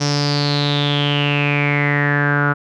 sawtooth tone with low-pass filter sweep, 144.6 Hz, D3, 27 cents flat, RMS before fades -17 dBFS, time 0-2.54 s, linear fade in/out 20 ms, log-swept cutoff 5600 to 1400 Hz, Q 9.1, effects none

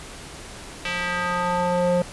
square tone with band-pass filter sweep, 177.6 Hz, F3, 29 cents sharp, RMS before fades -23 dBFS, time 0.85-2.02 s, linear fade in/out 2 ms, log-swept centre 2600 to 460 Hz, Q 1.9, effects pink hiss -39 dBFS RMS until 2.12 s + resampled to 24000 Hz

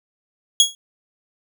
25% pulse tone with exponential decay, 3322 Hz, G#7, in tune, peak -3 dBFS, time 0.6-0.75 s, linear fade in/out 1 ms, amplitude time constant 32 ms, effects none

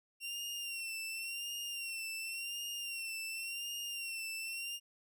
sawtooth tone with vibrato, 2743 Hz, F7, 32 cents flat, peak -36 dBFS, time 0.2-4.8 s, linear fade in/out 50 ms, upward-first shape sine, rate 0.91 Hz, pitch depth 56 cents each way, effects none

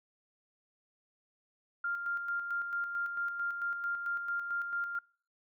sine tone with tremolo, 1396.9 Hz, F6, in tune, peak -31 dBFS, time 1.84-4.99 s, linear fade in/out 5 ms, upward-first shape square, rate 4.5 Hz, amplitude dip 45%, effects noise-tail reverb RT60 0.5 s tail -26 dB re dry

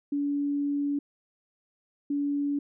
sine tone pair in turn, 286 / 286 Hz, D4 / D4, -46 / -46 cents, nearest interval unison, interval 0 cents, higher neither, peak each -25 dBFS, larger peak neither, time 0.12-0.99 / 2.1-2.59 s, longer first, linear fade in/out 5 ms, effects none

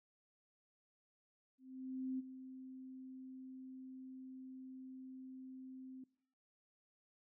sine tone with ADSR envelope, 260.3 Hz, C4, 9 cents flat, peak -37 dBFS, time 1.58-6.04 s, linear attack 610 ms, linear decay 23 ms, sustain -12 dB, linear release 4 ms, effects noise-tail reverb RT60 0.8 s tail -24 dB re dry

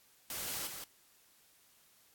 white noise with echo, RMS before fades -40 dBFS, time 0.3-0.67 s, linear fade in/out 2 ms, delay 170 ms, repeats 1, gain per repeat -5 dB, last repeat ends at 0.84 s, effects white hiss -66 dBFS RMS until 2.14 s + AAC 64 kbps

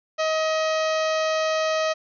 harmonic tone with a mistuned harmonic, 632 Hz, D#5, 27 cents sharp, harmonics 1 / 2 / 3 / 4 / 5 / 6 / 7 / 8 / 9 / 10, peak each -22 / -28 / -32 / -34 / -36 / -38 / -39 / -40 / -41 / -42 dBFS, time 0.18-1.94 s, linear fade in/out 20 ms, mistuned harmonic 6, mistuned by +57 cents, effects none

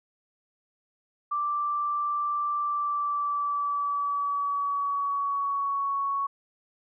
sine tone with pitch glide, 1174 to 1112 Hz, D6 to C#6, -1 to +5 cents, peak -25 dBFS, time 1.31-6.27 s, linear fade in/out 10 ms, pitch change -94 cents, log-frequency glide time 2.59-5.97 s, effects none

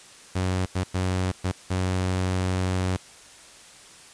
sawtooth tone bursts at uneven times, 92.5 Hz, F#2, in tune, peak -19 dBFS, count 5, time 0.35-0.66 / 0.75-0.84 / 0.94-1.32 / 1.44-1.52 / 1.7-2.97 s, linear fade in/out 10 ms, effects white hiss -48 dBFS RMS until 4.13 s + resampled to 22050 Hz

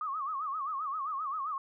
sine tone with vibrato, 1174.7 Hz, D6, in tune, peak -32 dBFS, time 0.01-1.58 s, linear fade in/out 2 ms, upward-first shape sine, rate 7.6 Hz, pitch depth 160 cents each way, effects none

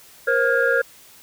sine tone cluster, 474.7 / 534 / 1412 / 1639 Hz, A#4 / C5 / F6 / G#6, +31 / +35 / +19 / -23 cents, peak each -21 dBFS, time 0.27-0.82 s, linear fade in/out 10 ms, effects tanh soft clip ceiling -6 dBFS + white hiss -48 dBFS RMS until 1.22 s

